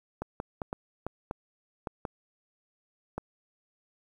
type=clicks; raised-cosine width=1 ms; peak=-19 dBFS; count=9; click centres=0.22 / 0.401 / 0.618 / 0.729 / 1.066 / 1.311 / 1.872 / 2.052 / 3.18 s; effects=9-bit